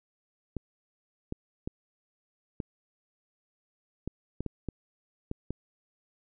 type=clicks; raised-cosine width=3 ms; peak=-20 dBFS; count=10; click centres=0.567 / 1.324 / 1.675 / 2.602 / 4.076 / 4.406 / 4.463 / 4.687 / 5.314 / 5.506 s; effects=none

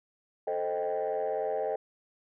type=chord; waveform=sine; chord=A half-diminished seventh; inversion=none; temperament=equal with one note detuned; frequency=440 / 523.3 / 620.1 / 784 Hz; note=A4 / C5 / Eb5 / G5; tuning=0 / 0 / -6 / 0 cents; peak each=-32 / -33 / -32 / -34 dBFS; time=0.47-1.76 s; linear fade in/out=5 ms; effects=tanh soft clip ceiling -23 dBFS

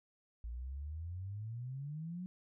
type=exponential sweep; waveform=sine; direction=up; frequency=56 to 186.6 Hz; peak=-40 dBFS; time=0.44-2.26 s; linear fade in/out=0 ms; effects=none

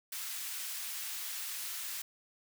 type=high-pass noise; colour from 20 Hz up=white; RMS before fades=-40 dBFS; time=0.12-2.02 s; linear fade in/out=5 ms; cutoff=1400 Hz; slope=12 dB/octave; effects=none

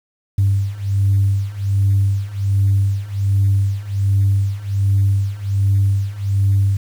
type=beating tone pair; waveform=sine; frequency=98 / 99.3 Hz; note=G2 / G2; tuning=0 / +23 cents; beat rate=1.3 Hz; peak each=-17 / -15 dBFS; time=0.38-6.77 s; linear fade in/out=5 ms; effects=tanh soft clip ceiling -7 dBFS + 7-bit

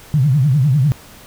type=tone with vibrato; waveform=sine; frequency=138.59 Hz; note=C#3; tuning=in tune; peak=-10 dBFS; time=0.14-0.92 s; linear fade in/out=0 ms; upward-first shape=triangle; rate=10 Hz; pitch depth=250 cents each way; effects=pink hiss -41 dBFS RMS until 1.26 s

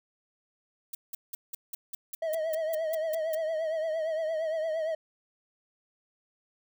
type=noise bursts; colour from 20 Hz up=violet; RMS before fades=-36 dBFS; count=13; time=0.93-3.35 s; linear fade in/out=5 ms; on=20 ms; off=180 ms
type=tone with vibrato; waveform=triangle; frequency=638 Hz; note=D#5; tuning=43 cents sharp; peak=-26 dBFS; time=2.22-4.95 s; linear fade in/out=5 ms; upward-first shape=triangle; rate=8.7 Hz; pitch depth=74 cents each way
effects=none

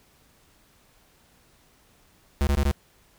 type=tone bursts; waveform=square; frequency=70.7 Hz; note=C#2; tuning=35 cents sharp; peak=-20 dBFS; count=4; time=2.41-2.713 s; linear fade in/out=0 ms; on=60 ms; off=21 ms; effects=pink hiss -60 dBFS RMS until 3.18 s

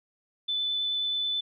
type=tone with vibrato; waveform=sine; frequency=3505 Hz; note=A7; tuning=7 cents flat; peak=-26 dBFS; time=0.48-1.41 s; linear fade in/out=10 ms; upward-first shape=sine; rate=9.3 Hz; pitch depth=8 cents each way; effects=none

